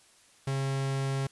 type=tone; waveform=45% pulse; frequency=135.7 Hz; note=C#3; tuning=36 cents flat; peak=-28 dBFS; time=0.47-1.27 s; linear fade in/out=5 ms; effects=white hiss -60 dBFS RMS until 1.31 s + resampled to 24000 Hz